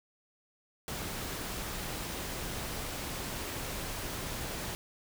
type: noise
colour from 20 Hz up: pink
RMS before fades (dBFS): -38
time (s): 0.88-4.75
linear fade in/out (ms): 0
effects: none